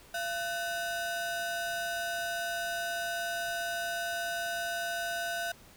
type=ring-modulated tone; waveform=45% pulse; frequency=1095 Hz; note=C#6; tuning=22 cents flat; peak=-29 dBFS; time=0.14-5.52 s; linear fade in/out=5 ms; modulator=410 Hz; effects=pink hiss -56 dBFS RMS until 5.76 s